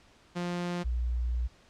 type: tone pair in turn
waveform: sawtooth / sine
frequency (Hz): 175.7 / 60.14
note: F3 / B1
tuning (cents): +11 / -45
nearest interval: octave + perfect fifth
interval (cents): 1856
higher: first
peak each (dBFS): -27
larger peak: neither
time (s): 0.35-0.84 / 0.84-1.48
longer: second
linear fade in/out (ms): 20
effects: pink hiss -60 dBFS RMS until 1.69 s + low-pass 6000 Hz 12 dB/octave